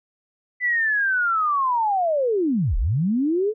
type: linear two-way sweep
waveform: sine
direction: down then up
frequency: 2007 to 30.87 to 446 Hz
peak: -18 dBFS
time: 0.6-3.54 s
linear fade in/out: 50 ms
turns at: 2.77 s
effects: none